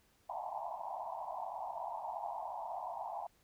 pink band-pass noise, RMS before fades -42 dBFS, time 0.29-3.27 s, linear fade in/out 5 ms, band 650 to 1000 Hz, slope 96 dB/octave, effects pink hiss -71 dBFS RMS until 3.43 s

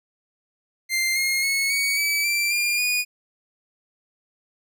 sawtooth tone with pitch steps, 2093 / 2142 / 2192 / 2243 / 2296 / 2349 / 2404 / 2460 Hz, C7 / C7 / C#7 / C#7 / D7 / D7 / D7 / D#7, 0 / +40 / -20 / +20 / -40 / 0 / +40 / -20 cents, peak -17 dBFS, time 0.89-3.05 s, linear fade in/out 50 ms, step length 270 ms, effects none

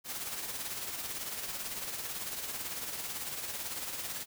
white noise with tremolo, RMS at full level -37 dBFS, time 0.04-4.26 s, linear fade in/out 50 ms, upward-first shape sine, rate 18 Hz, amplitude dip 45%, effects none

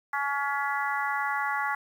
harmonic tone, 281.9 Hz, C#4, 29 cents sharp, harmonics 3 / 4 / 5 / 6 / 7, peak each -31 / -32 / -33 / -34 / -34 dBFS, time 0.13-1.75 s, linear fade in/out 5 ms, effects 9-bit

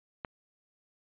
click, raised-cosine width 0.5 ms, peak -21 dBFS, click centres 0.248 s, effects resampled to 8000 Hz

